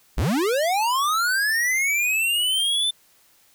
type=linear sweep; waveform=square; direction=up; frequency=32.79 to 3565 Hz; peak=-20 dBFS; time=0.17-2.91 s; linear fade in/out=10 ms; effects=white hiss -58 dBFS RMS until 3.54 s